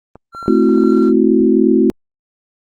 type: clicks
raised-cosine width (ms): 1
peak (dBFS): -21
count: 7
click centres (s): 0.156 / 0.349 / 0.428 / 0.46 / 0.692 / 0.78 / 0.837
type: tone with tremolo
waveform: triangle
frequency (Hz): 1366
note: F6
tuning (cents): -39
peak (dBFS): -24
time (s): 0.32-1.13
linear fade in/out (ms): 50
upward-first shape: sine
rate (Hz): 2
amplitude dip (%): 30
type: chord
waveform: sine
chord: F# half-diminished seventh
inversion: first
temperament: equal with one note detuned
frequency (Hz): 218.6 / 261.6 / 329.6 / 370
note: A3 / C4 / E4 / F#4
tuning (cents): -11 / 0 / 0 / 0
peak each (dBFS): -14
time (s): 0.48-1.9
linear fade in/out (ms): 0
effects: Opus 24 kbps